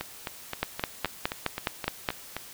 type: two click trains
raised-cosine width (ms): 0.3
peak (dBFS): -9 / -15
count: 8 / 10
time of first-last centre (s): 0.63-2.088 / 0.01-2.366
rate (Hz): 4.8 / 3.82
effects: white hiss -46 dBFS RMS until 2.53 s